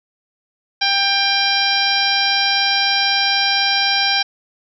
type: harmonic tone with a mistuned harmonic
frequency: 793 Hz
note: G5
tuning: 20 cents sharp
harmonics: 1 / 2 / 3 / 4 / 5 / 6 / 7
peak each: -22 / -22 / -22 / -22 / -22 / -22 / -22 dBFS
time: 0.81-4.23 s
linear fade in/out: 10 ms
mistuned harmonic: 6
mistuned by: +27 cents
effects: none